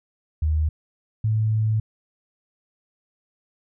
sine tone pair in turn, 77.4 / 109.23 Hz, D#2 / A2, -9 / -12 cents, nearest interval tritone, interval 597 cents, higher second, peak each -18 dBFS, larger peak neither, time 0.42-0.69 / 1.24-1.8 s, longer second, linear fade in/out 5 ms, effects none

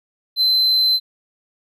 triangle tone, 4071 Hz, C8, 48 cents flat, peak -12 dBFS, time 0.36-1 s, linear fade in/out 50 ms, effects none

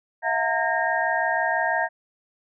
sine tone cluster, 653 / 719 / 912 / 1614 / 1848 Hz, E5 / F#5 / A#5 / G#6 / A#6, -17 / -50 / -38 / -50 / -16 cents, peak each -27 dBFS, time 0.22-1.89 s, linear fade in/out 50 ms, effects none

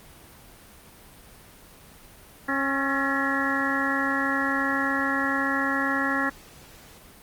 harmonic tone with a mistuned harmonic, 272.7 Hz, C#4, 28 cents flat, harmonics 1 / 2 / 3 / 4 / 5 / 6 / 7, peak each -28 / -34 / -34 / -31 / -31 / -28 / -30 dBFS, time 2.48-6.3 s, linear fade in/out 10 ms, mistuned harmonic 6, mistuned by +61 cents, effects pink hiss -49 dBFS RMS until 7.22 s + Opus 32 kbps

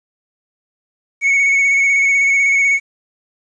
triangle tone with vibrato, 2217 Hz, C#7, in tune, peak -9 dBFS, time 1.21-2.8 s, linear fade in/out 50 ms, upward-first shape square, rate 16 Hz, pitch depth 18 cents each way, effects resampled to 22050 Hz + 8-bit

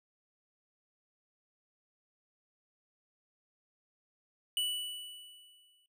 square tone with exponential decay, 2960 Hz, F#7, in tune, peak -29 dBFS, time 4.57-5.86 s, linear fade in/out 1 ms, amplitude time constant 280 ms, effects noise-tail reverb RT60 0.2 s tail -20 dB re dry

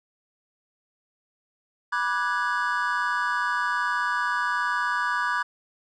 triangle chord, G# half-diminished seventh, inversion first, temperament equal with one note detuned, 978.1 / 1174.7 / 1480 / 1661.2 Hz, B5 / D6 / F#6 / G#6, -17 / 0 / 0 / 0 cents, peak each -27 dBFS, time 1.92-5.43 s, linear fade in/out 10 ms, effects resampled to 22050 Hz

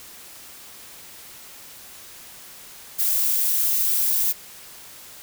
violet noise with amplitude modulation, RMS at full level -19 dBFS, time 2.98-4.33 s, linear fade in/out 20 ms, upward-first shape sine, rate 258 Hz, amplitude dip 45%, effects white hiss -43 dBFS RMS until 5.22 s

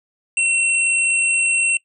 sine tone pair together, 2717 / 8142 Hz, F7 / C9, -48 / -48 cents, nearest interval octave + perfect fifth, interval 1900 cents, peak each -16 / -21 dBFS, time 0.37-1.77 s, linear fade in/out 2 ms, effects noise-tail reverb RT60 0.1 s tail -20 dB re dry

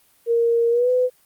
sine tone with pitch glide, 466.2 to 502.6 Hz, A#4 to B4, 0 to +30 cents, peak -15 dBFS, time 0.26-1.1 s, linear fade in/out 50 ms, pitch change +130 cents, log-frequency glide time 0.7-0.9 s, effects white hiss -58 dBFS RMS until 1.25 s + Opus 32 kbps

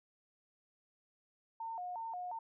sine tone with vibrato, 808 Hz, G#5, 48 cents flat, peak -39 dBFS, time 1.6-2.39 s, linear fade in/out 5 ms, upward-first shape square, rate 2.8 Hz, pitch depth 200 cents each way, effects none

